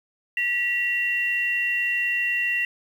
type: tone pair together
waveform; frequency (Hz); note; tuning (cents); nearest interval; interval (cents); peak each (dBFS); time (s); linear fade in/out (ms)
sine; 1941.7 / 2746; B6 / F7; -30 / -30; tritone; 600; -24; 0.37-2.65; 2
effects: 8-bit